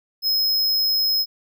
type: tone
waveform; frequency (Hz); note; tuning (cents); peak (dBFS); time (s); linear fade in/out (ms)
square; 5130; E8; -48; -18; 0.22-1.26; 50
effects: none